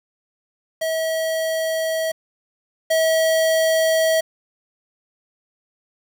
square tone pair in turn, 644 / 644 Hz, E5 / E5, -41 / -41 cents, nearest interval unison, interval 0 cents, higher neither, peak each -21 / -16 dBFS, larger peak second, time 0.81-2.12 / 2.9-4.21 s, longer neither, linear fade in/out 10 ms, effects 7-bit

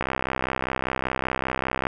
click train, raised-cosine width 0.5 ms, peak -9 dBFS, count 122, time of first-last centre 0.01-1.869 s, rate 65.1 Hz, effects none

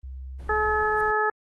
sine tone with pitch glide, 65.41 to 65.98 Hz, C2 to C2, 0 to +15 cents, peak -34 dBFS, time 0.03-0.83 s, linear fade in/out 10 ms, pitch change +15 cents, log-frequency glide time 0.51-0.62 s
brown noise, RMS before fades -42 dBFS, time 0.38-1.12 s, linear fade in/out 20 ms
harmonic tone, 427.9 Hz, A4, 48 cents flat, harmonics 1 / 2 / 3 / 4, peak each -26 / -26 / -26 / -26 dBFS, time 0.49-1.3 s, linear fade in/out 5 ms
violet noise with exponential growth, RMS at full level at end -43 dBFS, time 0.9-1.01 s, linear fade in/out 5 ms, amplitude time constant 23 ms
effects Opus 24 kbps

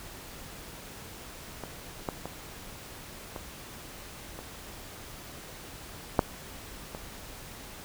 clicks, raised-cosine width 1 ms, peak -22 / -15 / -22 / -22 / -26 / -6 / -24 dBFS, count 7, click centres 1.637 / 2.088 / 2.256 / 3.362 / 4.39 / 6.192 / 6.949 s, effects pink hiss -45 dBFS RMS until 7.84 s

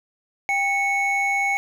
triangle tone pair together, 794.2 / 2209 Hz, G5 / C#7, +22 / -7 cents, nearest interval octave + tritone, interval 1771 cents, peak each -22 / -19 dBFS, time 0.49-1.57 s, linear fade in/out 0 ms, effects none

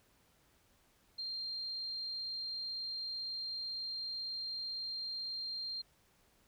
sine tone, 4186 Hz, C8, in tune, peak -38 dBFS, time 1.18-5.82 s, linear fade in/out 10 ms, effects pink hiss -70 dBFS RMS until 6.47 s

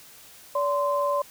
sine tone pair together, 574.3 / 1037 Hz, D5 / C6, -39 / -16 cents, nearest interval minor seventh, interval 1023 cents, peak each -24 / -25 dBFS, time 0.55-1.22 s, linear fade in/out 5 ms, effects white hiss -49 dBFS RMS until 1.3 s

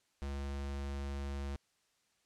square tone, 69.7 Hz, C#2, 10 cents sharp, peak -38 dBFS, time 0.22-1.56 s, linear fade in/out 0 ms, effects white hiss -75 dBFS RMS until 2.25 s + low-pass 8000 Hz 12 dB/octave

